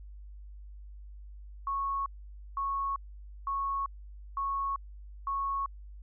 sine tone bursts, 1103 Hz, C#6, 9 cents flat, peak -29 dBFS, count 5, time 1.67-5.66 s, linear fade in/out 2 ms, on 390 ms, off 510 ms, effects added 50 Hz sine -44 dBFS peak until 6.02 s

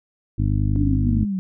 harmonic tone, 50.6 Hz, G#1, 44 cents flat, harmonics 1 / 2 / 3 / 4 / 5 / 6, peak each -22 / -20 / -27 / -31 / -29 / -31 dBFS, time 0.38-1.25 s, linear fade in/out 10 ms
sine linear sweep, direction down, 299 to 182.3 Hz, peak -21 dBFS, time 0.76-1.39 s, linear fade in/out 0 ms
effects none

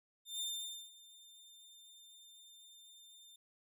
sawtooth tone with ADSR envelope, 3604 Hz, A7, 41 cents sharp, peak -34 dBFS, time 0.25-3.36 s, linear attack 160 ms, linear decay 490 ms, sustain -20 dB, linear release 4 ms, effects none

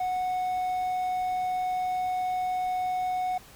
triangle tone, 736 Hz, F#5, 9 cents flat, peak -24 dBFS, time 0-3.38 s, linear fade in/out 5 ms, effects pink hiss -51 dBFS RMS until 3.55 s

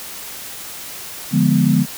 sine chord, D diminished seventh, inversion none, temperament equal, 146.83 / 174.61 / 207.7 / 246.9 Hz, D3 / F3 / Ab3 / Cb4, 0 / 0 / 0 / 0 cents, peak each -17 dBFS, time 1.31-1.86 s, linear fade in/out 50 ms, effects white hiss -32 dBFS RMS until 1.97 s

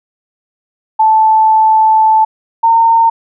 sine tone pair in turn, 876 / 912.9 Hz, A5 / A#5, -8 / -36 cents, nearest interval minor second, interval 72 cents, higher second, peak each -5 dBFS, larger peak neither, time 0.99-2.25 / 2.63-3.1 s, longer first, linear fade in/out 10 ms, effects none

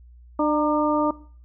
harmonic tone with a mistuned harmonic, 299.8 Hz, D4, 36 cents sharp, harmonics 1 / 2 / 3 / 4, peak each -21 / -24 / -26 / -27 dBFS, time 0.39-1.11 s, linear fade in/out 5 ms, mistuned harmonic 3, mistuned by +45 cents, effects noise-tail reverb RT60 0.5 s tail -20 dB re dry + added 60 Hz sine -45 dBFS peak until 1.44 s

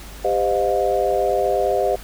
sine tone cluster, 398.5 / 514 / 623 / 711 Hz, G4 / C5 / D#5 / F5, +28 / -31 / +2 / +31 cents, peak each -22 dBFS, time 0.24-1.96 s, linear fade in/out 10 ms, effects added 50 Hz sine -37 dBFS peak until 2.03 s + pink hiss -40 dBFS RMS until 2.03 s

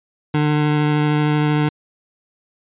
25% pulse tone with vibrato, 149.9 Hz, D3, 36 cents sharp, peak -11 dBFS, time 0.34-1.69 s, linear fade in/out 5 ms, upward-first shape triangle, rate 13 Hz, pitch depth 11 cents each way, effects resampled to 8000 Hz

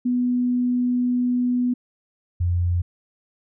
sine tone pair in turn, 246.9 / 87.7 Hz, B3 / F2, 0 / +8 cents, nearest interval octave + tritone, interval 1792 cents, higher first, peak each -18 / -18 dBFS, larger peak neither, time 0.05-1.74 / 2.4-2.82 s, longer first, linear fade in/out 10 ms, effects none

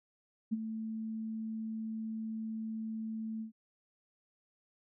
sine tone with ADSR envelope, 221.1 Hz, A3, 9 cents sharp, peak -27 dBFS, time 0.51-3.52 s, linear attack 21 ms, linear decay 27 ms, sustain -9 dB, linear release 110 ms, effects none

